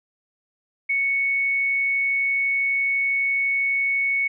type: tone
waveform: sine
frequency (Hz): 2217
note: C#7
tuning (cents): 0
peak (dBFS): -19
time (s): 0.89-4.28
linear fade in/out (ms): 10
effects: none